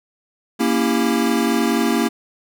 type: chord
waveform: square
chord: A# diminished seventh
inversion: none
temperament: equal with one note detuned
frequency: 233.1 / 277.2 / 329.6 / 398.6 Hz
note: A#3 / C#4 / E4 / G4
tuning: 0 / 0 / 0 / +29 cents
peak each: -20 / -23 / -23 / -25 dBFS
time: 0.59-2.09 s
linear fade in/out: 20 ms
effects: none

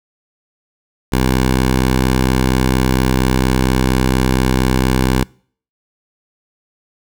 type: tone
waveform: 10% pulse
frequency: 64.3 Hz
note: C2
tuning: 30 cents flat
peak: -4 dBFS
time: 1.12-5.24 s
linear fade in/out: 10 ms
effects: noise-tail reverb RT60 0.5 s tail -25 dB re dry

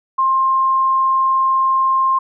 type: tone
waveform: sine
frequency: 1059 Hz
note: C6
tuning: 21 cents sharp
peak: -12 dBFS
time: 0.18-2.19 s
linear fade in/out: 10 ms
effects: none

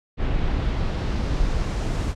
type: noise with low-pass filter sweep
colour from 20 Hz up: brown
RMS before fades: -23 dBFS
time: 0.17-2.15 s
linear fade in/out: 50 ms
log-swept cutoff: 3100 to 8200 Hz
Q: 1.1
effects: none

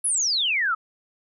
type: exponential sweep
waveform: sine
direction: down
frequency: 11190 to 1244.5 Hz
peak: -20 dBFS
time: 0.04-0.75 s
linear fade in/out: 10 ms
effects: none

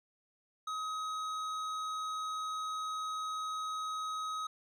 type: tone with hard clipping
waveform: triangle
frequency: 1267 Hz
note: D#6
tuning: 31 cents sharp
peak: -37 dBFS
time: 0.67-4.47 s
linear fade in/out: 5 ms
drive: 14 dB
effects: none

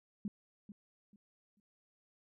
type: tone with echo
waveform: sine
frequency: 204.5 Hz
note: G#3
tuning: 26 cents flat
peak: -35 dBFS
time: 0.25-0.28 s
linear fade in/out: 2 ms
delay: 440 ms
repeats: 3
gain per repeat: -12 dB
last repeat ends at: 1.6 s
effects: none

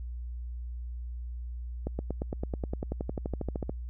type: accelerating click train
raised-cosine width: 2 ms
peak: -19 dBFS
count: 21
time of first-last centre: 1.87-3.695 s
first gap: 120 ms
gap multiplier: 0.97
effects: added 60 Hz sine -35 dBFS peak until 3.89 s

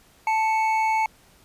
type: tone pair together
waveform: triangle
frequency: 880 / 2217 Hz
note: A5 / C#7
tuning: 0 / 0 cents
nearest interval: octave + major third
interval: 1600 cents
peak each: -18 / -26 dBFS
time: 0.27-1.06 s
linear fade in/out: 2 ms
effects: pink hiss -56 dBFS RMS until 1.44 s + resampled to 32000 Hz

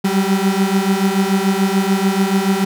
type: beating tone pair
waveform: 35% pulse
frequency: 190.6 / 197.5 Hz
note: G3 / G3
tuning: -48 / +13 cents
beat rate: 6.9 Hz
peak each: -15 dBFS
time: 0.04-2.65 s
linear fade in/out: 10 ms
effects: none

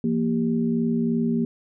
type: tone cluster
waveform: sine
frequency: 171 / 234 / 394.3 Hz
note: F3 / A#3 / G4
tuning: -36 / +7 / +10 cents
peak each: -27 / -21 / -30 dBFS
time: 0.04-1.45 s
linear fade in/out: 2 ms
effects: none

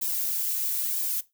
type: noise with flanger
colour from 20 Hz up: violet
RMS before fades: -28 dBFS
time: 0.01-1.21 s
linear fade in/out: 10 ms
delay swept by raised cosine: 1.4 to 3.7 ms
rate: 1 Hz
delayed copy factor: -0.9
effects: noise-tail reverb RT60 0.2 s tail -17 dB re dry

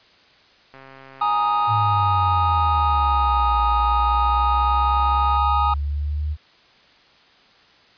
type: click train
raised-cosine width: 0.5 ms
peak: -28 dBFS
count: 621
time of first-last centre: 0.74-5.367 s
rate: 134 Hz
type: chord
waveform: triangle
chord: Ab suspended second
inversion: none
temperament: just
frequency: 830.6 / 934.4 / 1245.9 Hz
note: Ab5 / Bb5 / Eb6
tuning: 0 / +4 / +2 cents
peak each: -20 / -23 / -18 dBFS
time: 1.21-5.74 s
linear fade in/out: 5 ms
type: exponential two-way sweep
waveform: sine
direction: down then up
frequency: 110 to 58.27 to 75.7 Hz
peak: -21 dBFS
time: 1.67-6.37 s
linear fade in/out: 50 ms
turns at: 3.63 s
effects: white hiss -53 dBFS RMS until 7.97 s + resampled to 11025 Hz

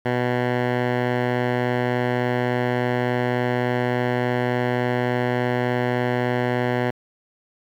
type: tone with low-pass filter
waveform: 10% pulse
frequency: 123.47 Hz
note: B2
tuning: in tune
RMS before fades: -22 dBFS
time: 0.05-6.91 s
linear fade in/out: 10 ms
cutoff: 2000 Hz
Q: 1.2
effects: 8-bit

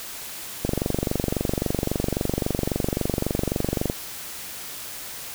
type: click train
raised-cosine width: 2 ms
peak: -9 dBFS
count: 78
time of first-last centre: 0.65-3.899 s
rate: 23.7 Hz
effects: white hiss -36 dBFS RMS until 5.34 s

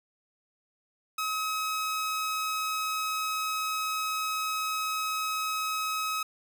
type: tone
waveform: sawtooth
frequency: 1276 Hz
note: D#6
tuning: 43 cents sharp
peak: -25 dBFS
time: 1.18-6.23 s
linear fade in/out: 5 ms
effects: none

